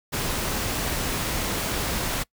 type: noise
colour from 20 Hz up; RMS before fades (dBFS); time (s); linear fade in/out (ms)
pink; -27; 0.12-2.24; 20
effects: noise-tail reverb RT60 0.1 s tail -24 dB re dry